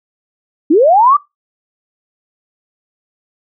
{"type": "linear sweep", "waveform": "sine", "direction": "up", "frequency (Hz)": [277.2, 1200], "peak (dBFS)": -5, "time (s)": [0.7, 1.17], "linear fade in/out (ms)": 10, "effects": ["noise-tail reverb RT60 0.2 s tail -22 dB re dry"]}